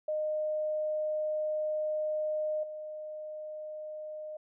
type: tone with level steps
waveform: sine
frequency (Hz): 614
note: D#5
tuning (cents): -23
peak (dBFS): -29 / -38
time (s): 0.08-4.37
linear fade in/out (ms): 5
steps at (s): 2.63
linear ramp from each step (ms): 5
effects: none